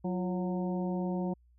harmonic tone with a mistuned harmonic, 183.1 Hz, F#3, 18 cents flat, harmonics 1 / 2 / 3 / 4 / 5, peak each -31 / -37 / -41 / -43 / -45 dBFS, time 0.04-1.34 s, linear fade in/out 10 ms, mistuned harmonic 2, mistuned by -76 cents, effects added 60 Hz sine -60 dBFS peak until 1.58 s

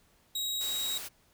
sawtooth tone, 3818 Hz, A#7, 41 cents sharp, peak -28 dBFS, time 0.35-0.98 s, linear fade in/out 5 ms
white band-stop noise, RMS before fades -41 dBFS, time 0.6-1.09 s, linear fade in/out 20 ms, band 110 to 160 Hz, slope 96 dB/octave
effects pink hiss -66 dBFS RMS until 1.33 s

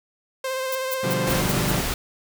sawtooth tone with vibrato, 523.3 Hz, C5, in tune, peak -21 dBFS, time 0.44-1.41 s, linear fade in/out 5 ms, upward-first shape triangle, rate 16 Hz, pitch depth 28 cents each way
violet noise bursts, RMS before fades -28 dBFS, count 6, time 0.72-1.712 s, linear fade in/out 5 ms, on 32 ms, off 160 ms
sawtooth chord, G dominant seventh, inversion first, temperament equal, 123.47 / 146.83 / 174.61 / 196 Hz, B2 / D3 / F3 / G3, 0 / 0 / 0 / 0 cents, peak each -25 dBFS, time 1.03-1.81 s, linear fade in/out 10 ms
pink noise, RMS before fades -26 dBFS, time 1.27-1.94 s, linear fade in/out 2 ms
effects none

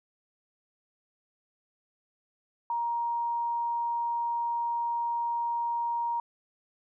sine tone, 940 Hz, A#5, 14 cents sharp, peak -27 dBFS, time 2.7-6.2 s, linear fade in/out 2 ms, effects none

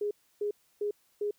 sine tone bursts, 413.7 Hz, G#4, 7 cents flat, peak -28 dBFS, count 4, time 0.01-1.31 s, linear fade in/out 5 ms, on 100 ms, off 300 ms, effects white hiss -69 dBFS RMS until 1.38 s

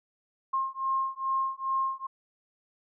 sine beating tone pair, 1066 / 1068.4 Hz, C6 / C6, +32 / +36 cents, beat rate 2.4 Hz, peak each -30 dBFS, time 0.53-2.07 s, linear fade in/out 10 ms, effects none

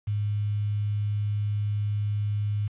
sine tone with quantisation, 103.83 Hz, G#2, in tune, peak -24 dBFS, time 0.07-2.68 s, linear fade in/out 10 ms, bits 8, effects resampled to 8000 Hz

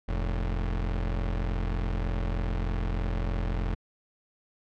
35% pulse tone pair together, 43.31 / 112.8 Hz, F1 / A2, -14 / +44 cents, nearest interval octave + perfect fourth, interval 1658 cents, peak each -25 / -35 dBFS, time 0.08-3.75 s, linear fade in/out 10 ms, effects low-pass 3000 Hz 12 dB/octave + MP3 96 kbps

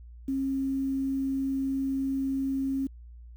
sine tone with quantisation, 269.7 Hz, C#4, 47 cents flat, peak -26 dBFS, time 0.28-2.87 s, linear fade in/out 5 ms, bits 9, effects added 59 Hz sine -44 dBFS peak until 3.36 s

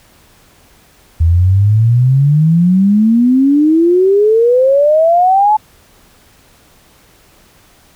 sine exponential sweep, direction up, 79.9 to 870 Hz, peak -6 dBFS, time 1.2-5.57 s, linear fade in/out 10 ms, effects pink hiss -47 dBFS RMS until 7.95 s

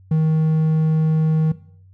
triangle tone, 157.7 Hz, D#3, 24 cents sharp, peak -12 dBFS, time 0.11-1.52 s, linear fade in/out 5 ms, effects noise-tail reverb RT60 0.6 s tail -17 dB re dry + added 94 Hz sine -45 dBFS peak until 1.93 s

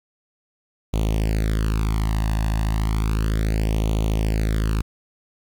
sawtooth tone with flanger, 53.8 Hz, A1, 38 cents flat, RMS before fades -21 dBFS, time 0.93-4.82 s, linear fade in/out 10 ms, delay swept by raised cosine 0.3 to 1.12 ms, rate 0.33 Hz, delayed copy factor +0.9, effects 9-bit

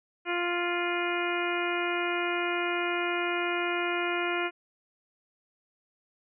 harmonic tone with a mistuned harmonic, 349.2 Hz, F4, in tune, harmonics 1 / 2 / 3 / 4 / 5 / 6 / 7 / 8, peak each -31 / -35 / -37 / -34 / -39 / -37 / -35 / -40 dBFS, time 0.25-4.51 s, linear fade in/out 50 ms, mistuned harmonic 8, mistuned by +53 cents, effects none

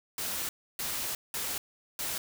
white noise bursts at uneven times, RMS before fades -34 dBFS, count 4, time 0.18-0.49 / 0.79-1.15 / 1.34-1.58 / 1.99-2.18 s, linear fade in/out 2 ms, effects none

